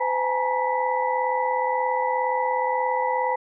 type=tone cluster; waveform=sine; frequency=509 / 829 / 866 / 948 / 1984 Hz; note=C5 / G#5 / A5 / A#5 / B6; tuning=-48 / -3 / -28 / +29 / +7 cents; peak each=-26 / -31 / -29 / -24 / -33 dBFS; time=0-3.36 s; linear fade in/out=10 ms; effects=none